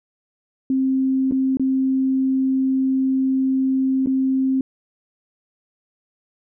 sine tone with dropouts, 264.3 Hz, C4, 18 cents sharp, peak -16 dBFS, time 0.7-4.61 s, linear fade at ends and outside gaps 2 ms, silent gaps 1.312-1.321 / 1.571-1.596 / 4.061-4.071 s, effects none

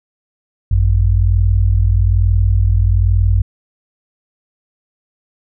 sine tone pair together, 52.67 / 93.8 Hz, G#1 / F#2, +25 / +24 cents, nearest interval minor seventh, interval 999 cents, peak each -12 dBFS, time 0.71-3.42 s, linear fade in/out 5 ms, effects none

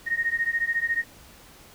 sine beating tone pair, 1853 / 1867 Hz, A#6 / A#6, -11 / +2 cents, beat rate 14 Hz, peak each -26 / -26 dBFS, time 0.06-1.04 s, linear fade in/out 20 ms, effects pink hiss -50 dBFS RMS until 1.74 s

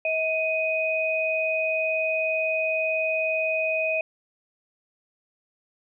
sine tone pair together, 639 / 2499 Hz, D#5 / D#7, +46 / +7 cents, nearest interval 2 octaves, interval 2361 cents, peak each -25 / -25 dBFS, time 0.05-4.01 s, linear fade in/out 2 ms, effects none

